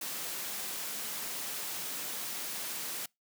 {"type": "high-pass noise", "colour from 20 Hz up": "white", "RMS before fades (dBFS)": -38, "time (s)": [0.01, 3.06], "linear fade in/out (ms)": 5, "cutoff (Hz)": 140, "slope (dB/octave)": 24, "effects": ["noise-tail reverb RT60 0.2 s tail -26 dB re dry"]}